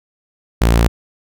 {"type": "tone", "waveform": "sawtooth", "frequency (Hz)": 57.3, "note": "A#1", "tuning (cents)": -29, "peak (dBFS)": -6, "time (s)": [0.61, 0.88], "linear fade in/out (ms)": 10, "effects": []}